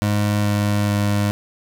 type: tone with pitch steps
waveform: 25% pulse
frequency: 103.83 / 103.17 / 102.52 Hz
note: G#2 / G#2 / G#2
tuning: 0 / -11 / -22 cents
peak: -13 dBFS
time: 0.02-1.31 s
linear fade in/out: 0 ms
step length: 430 ms
effects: none